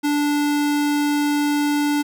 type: tone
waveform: square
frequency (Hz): 292.3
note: D4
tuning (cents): -8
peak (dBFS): -18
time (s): 0.03-2.03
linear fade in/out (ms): 20
effects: none